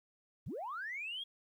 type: linear sweep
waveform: sine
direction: up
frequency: 70 to 3338 Hz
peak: -38 dBFS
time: 0.46-1.24 s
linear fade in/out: 10 ms
effects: tanh soft clip ceiling -34 dBFS + 12-bit